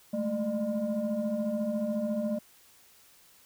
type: tone cluster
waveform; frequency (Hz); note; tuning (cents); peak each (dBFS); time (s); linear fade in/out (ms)
sine; 207.2 / 221.3 / 602; G#3 / A3 / D5; -4 / +10 / +43; -34 / -29 / -31; 0.13-2.39; 10
effects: tanh soft clip ceiling -23 dBFS + white hiss -59 dBFS RMS until 3.45 s